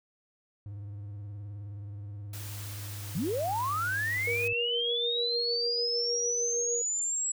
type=tone with vibrato; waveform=triangle; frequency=101.9 Hz; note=G#2; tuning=32 cents flat; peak=-36 dBFS; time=0.66-4.53 s; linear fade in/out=0 ms; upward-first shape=sine; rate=19 Hz; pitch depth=59 cents each way
type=noise; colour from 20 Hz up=white; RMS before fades=-44 dBFS; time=2.33-4.48 s; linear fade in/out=5 ms
type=linear sweep; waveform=sine; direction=up; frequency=130.2 to 7770 Hz; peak=-28 dBFS; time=3.15-7.32 s; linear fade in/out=5 ms
type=tone with tremolo; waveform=sine; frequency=474 Hz; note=A#4; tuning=29 cents sharp; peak=-30 dBFS; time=4.27-6.82 s; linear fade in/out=5 ms; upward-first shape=sine; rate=6.6 Hz; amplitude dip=40%
effects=none